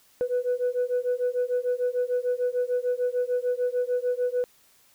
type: beating tone pair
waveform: sine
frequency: 491.3 / 498 Hz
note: B4 / B4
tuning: -9 / +14 cents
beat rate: 6.7 Hz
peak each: -25 dBFS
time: 0.21-4.44 s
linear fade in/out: 0 ms
effects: tanh soft clip ceiling -19 dBFS + white hiss -60 dBFS RMS until 4.94 s